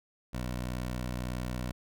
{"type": "tone", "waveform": "15% pulse", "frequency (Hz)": 61.74, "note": "B1", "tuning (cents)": 0, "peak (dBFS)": -27, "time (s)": [0.33, 1.72], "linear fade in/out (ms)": 10, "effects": []}